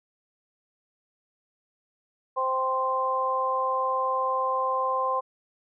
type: harmonic tone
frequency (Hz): 261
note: C4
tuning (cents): -4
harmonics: 2 / 3 / 4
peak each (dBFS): -29 / -32 / -25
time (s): 2.36-5.21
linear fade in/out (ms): 20
effects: none